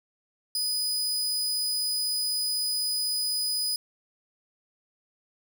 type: tone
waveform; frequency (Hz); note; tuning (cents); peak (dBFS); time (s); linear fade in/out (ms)
sawtooth; 4978; D#8; 0; -23; 0.55-3.76; 2
effects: none